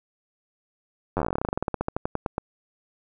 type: slowing click train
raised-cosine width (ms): 1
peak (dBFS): -11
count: 28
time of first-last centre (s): 1.17-2.381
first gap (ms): 10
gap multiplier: 1.1
effects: none